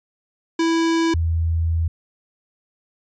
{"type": "tone pair in turn", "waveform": ["square", "sine"], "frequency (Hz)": [329.6, 82.4], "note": ["E4", "E2"], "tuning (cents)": [0, 0], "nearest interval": "2 octaves", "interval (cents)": 2400, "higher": "first", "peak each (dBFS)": -17, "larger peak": "neither", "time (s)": [[0.59, 1.14], [1.14, 1.88]], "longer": "second", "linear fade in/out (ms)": 5, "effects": ["resampled to 16000 Hz"]}